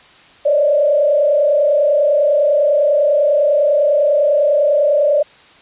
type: tone with frequency modulation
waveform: sine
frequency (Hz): 585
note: D5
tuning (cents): -7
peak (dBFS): -10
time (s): 0.45-5.23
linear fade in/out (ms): 10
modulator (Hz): 30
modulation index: 1.1
effects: white hiss -45 dBFS RMS until 5.61 s + resampled to 8000 Hz